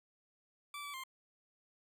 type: tone with pitch steps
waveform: 20% pulse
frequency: 1162 / 1151 / 1054 Hz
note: D6 / D6 / C6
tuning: -19 / -35 / +12 cents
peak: -38 dBFS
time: 0.74-1.037 s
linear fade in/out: 2 ms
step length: 99 ms
effects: none